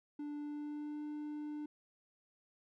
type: tone with pitch glide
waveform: triangle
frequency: 293.7 to 298.5 Hz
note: D4 to D4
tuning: 0 to +28 cents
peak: -38 dBFS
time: 0.19-1.66 s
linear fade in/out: 5 ms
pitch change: +28 cents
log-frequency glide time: 0.37-1.04 s
effects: none